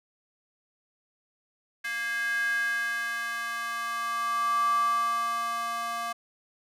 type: tone with high-pass filter sweep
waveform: square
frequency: 233.1 Hz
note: A#3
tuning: in tune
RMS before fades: -29 dBFS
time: 1.84-6.13 s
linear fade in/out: 10 ms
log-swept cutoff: 1800 to 940 Hz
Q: 9.6
effects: resampled to 32000 Hz